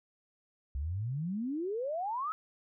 sine exponential sweep, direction up, 64.1 to 1317 Hz, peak -32 dBFS, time 0.75-2.32 s, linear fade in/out 0 ms, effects none

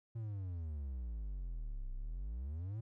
triangle exponential two-way sweep, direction down then up, 116.54 to 30.87 to 116.54 Hz, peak -37 dBFS, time 0.15-2.81 s, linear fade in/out 10 ms, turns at 1.93 s, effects none

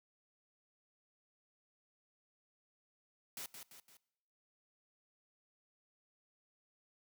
white noise with echo, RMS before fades -45 dBFS, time 3.37-3.46 s, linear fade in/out 2 ms, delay 170 ms, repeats 3, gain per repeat -6 dB, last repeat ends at 3.97 s, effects noise-tail reverb RT60 0.9 s tail -22 dB re dry + high-pass 100 Hz 12 dB/octave

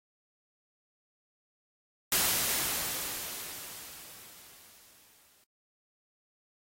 white noise with exponential decay, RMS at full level -25 dBFS, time 2.12-5.44 s, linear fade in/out 2 ms, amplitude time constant 720 ms, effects AAC 48 kbps

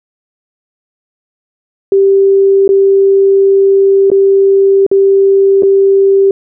sine tone with dropouts, 391.6 Hz, G4, 2 cents flat, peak -4 dBFS, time 1.92-6.31 s, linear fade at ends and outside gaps 2 ms, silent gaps 2.678-2.69 / 4.102-4.116 / 4.865-4.914 / 5.624-5.632 s, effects none

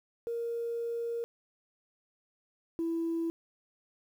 sine tone pair in turn, 467.3 / 331.5 Hz, A#4 / E4, +4 / +10 cents, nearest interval tritone, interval 594 cents, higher first, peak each -31 / -28 dBFS, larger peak second, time 0.27-1.24 / 2.79-3.3 s, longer first, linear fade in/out 0 ms, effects tanh soft clip ceiling -26 dBFS + 10-bit

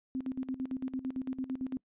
sine tone with tremolo, 260.5 Hz, C4, 7 cents flat, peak -31 dBFS, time 0.15-1.77 s, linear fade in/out 0 ms, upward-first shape square, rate 8.9 Hz, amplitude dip 80%, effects noise-tail reverb RT60 0.1 s tail -24 dB re dry + resampled to 8000 Hz

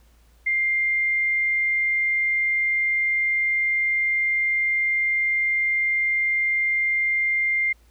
sine tone, 2100 Hz, C7, 6 cents sharp, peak -19 dBFS, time 0.46-7.73 s, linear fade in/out 10 ms, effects added 57 Hz sine -53 dBFS peak until 7.9 s + pink hiss -62 dBFS RMS until 7.9 s

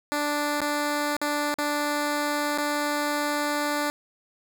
10% pulse tone with dropouts, 293.7 Hz, D4, in tune, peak -16 dBFS, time 0.12-3.9 s, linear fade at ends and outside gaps 0 ms, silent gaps 0.604-0.617 / 1.166-1.215 / 1.541-1.585 / 2.577-2.583 s, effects none

